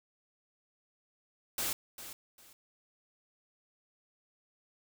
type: noise with echo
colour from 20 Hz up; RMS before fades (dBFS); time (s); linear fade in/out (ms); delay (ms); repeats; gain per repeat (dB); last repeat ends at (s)
white; -34; 1.58-1.73; 2; 400; 2; -12; 2.53
effects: none